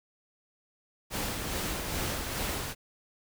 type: noise with tremolo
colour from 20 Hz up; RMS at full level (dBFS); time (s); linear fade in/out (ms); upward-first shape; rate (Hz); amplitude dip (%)
pink; -32; 1.1-2.75; 50; sine; 2.4; 35
effects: none